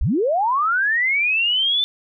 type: linear sweep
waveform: sine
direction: up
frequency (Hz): 30.58 to 3554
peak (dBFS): -16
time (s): 0.01-1.84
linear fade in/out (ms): 0
effects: none